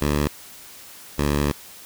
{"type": "tone pair in turn", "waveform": "10% pulse", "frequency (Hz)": [73.42, 72.53], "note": ["D2", "D2"], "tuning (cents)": [0, -21], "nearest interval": "unison", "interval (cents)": 21, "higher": "first", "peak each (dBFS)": -11, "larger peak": "neither", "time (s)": [[0.01, 0.28], [1.18, 1.52]], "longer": "second", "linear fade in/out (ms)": 10, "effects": ["white hiss -43 dBFS RMS until 1.85 s"]}